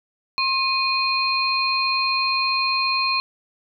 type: tone cluster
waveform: sine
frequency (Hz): 1066 / 2476 / 4195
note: C6 / D#7 / C8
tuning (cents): +32 / -9 / +4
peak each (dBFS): -23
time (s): 0.38-3.2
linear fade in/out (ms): 0
effects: none